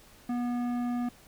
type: tone with tanh clipping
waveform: sine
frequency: 242.8 Hz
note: B3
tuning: 29 cents flat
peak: -30 dBFS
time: 0.29-1.09 s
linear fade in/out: 5 ms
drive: 13 dB
effects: pink hiss -56 dBFS RMS until 1.27 s